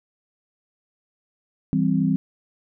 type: chord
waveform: sine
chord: C major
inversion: first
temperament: equal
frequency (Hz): 164.81 / 196 / 261.6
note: E3 / G3 / C4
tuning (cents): 0 / 0 / 0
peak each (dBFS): -22 / -22 / -22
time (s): 1.73-2.16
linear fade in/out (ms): 0
effects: none